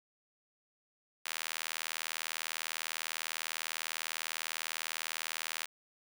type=tone with high-pass filter; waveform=sawtooth; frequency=80 Hz; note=D#2; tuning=49 cents sharp; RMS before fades=-40 dBFS; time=1.25-5.66 s; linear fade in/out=10 ms; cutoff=1900 Hz; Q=0.78; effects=none